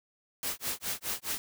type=noise with tremolo; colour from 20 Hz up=white; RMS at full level=-32 dBFS; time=0.43-1.38 s; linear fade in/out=0 ms; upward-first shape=sine; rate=4.8 Hz; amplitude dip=100%; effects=none